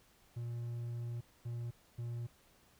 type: tone bursts at uneven times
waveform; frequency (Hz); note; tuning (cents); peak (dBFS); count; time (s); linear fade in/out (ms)
triangle; 118.6; A#2; +30; -36; 3; 0.36-1.21 / 1.45-1.71 / 1.98-2.27; 10
effects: pink hiss -67 dBFS RMS until 2.79 s